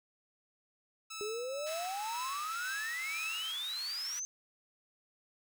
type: tone with tremolo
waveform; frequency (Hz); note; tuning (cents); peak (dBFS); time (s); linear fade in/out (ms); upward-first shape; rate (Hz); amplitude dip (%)
10% pulse; 1307; E6; -15; -32; 1.1-3.52; 10; triangle; 2; 55
type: exponential sweep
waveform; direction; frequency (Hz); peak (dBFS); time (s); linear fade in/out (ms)
sine; up; 404.4 to 6330; -36; 1.21-4.25; 0
type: band-pass noise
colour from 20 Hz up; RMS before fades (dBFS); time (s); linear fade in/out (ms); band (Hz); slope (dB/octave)
pink; -48; 1.66-4.2; 10; 1200 to 16000; 24
effects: none